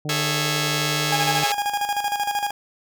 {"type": "harmonic tone", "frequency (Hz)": 150.3, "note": "D3", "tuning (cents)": 40, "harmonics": [1, 2, 3, 4, 5], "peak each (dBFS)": [-27, -33, -37, -39, -41], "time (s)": [0.05, 1.44], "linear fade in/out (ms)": 2}
{"type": "chord", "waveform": "5% pulse", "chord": "A major seventh", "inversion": "third", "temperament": "just", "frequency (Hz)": [412.5, 440, 550, 660], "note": ["G#4", "A4", "C#5", "E5"], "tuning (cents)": [-12, 0, -14, 2], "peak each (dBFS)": -18, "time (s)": [0.09, 1.52], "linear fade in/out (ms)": 2}
{"type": "tone with tremolo", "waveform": "40% pulse", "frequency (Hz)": 819, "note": "G#5", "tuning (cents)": -24, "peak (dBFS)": -19, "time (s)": [1.12, 2.51], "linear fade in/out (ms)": 5, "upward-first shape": "square", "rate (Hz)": 13, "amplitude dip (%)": 60}
{"effects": []}